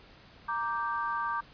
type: chord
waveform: sine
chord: G minor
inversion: first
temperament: equal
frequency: 932.3 / 1174.7 / 1568 Hz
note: Bb5 / D6 / G6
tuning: 0 / 0 / 0 cents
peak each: -34 / -32 / -36 dBFS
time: 0.48-1.41 s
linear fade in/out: 10 ms
effects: pink hiss -55 dBFS RMS until 1.53 s + resampled to 11025 Hz